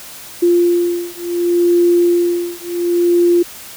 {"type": "beating tone pair", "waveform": "sine", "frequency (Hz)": [347.4, 348.09], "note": ["F4", "F4"], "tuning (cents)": [-9, -6], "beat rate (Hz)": 0.69, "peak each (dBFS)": -14, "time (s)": [0.42, 3.43], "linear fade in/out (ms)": 10, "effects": ["white hiss -34 dBFS RMS until 3.76 s"]}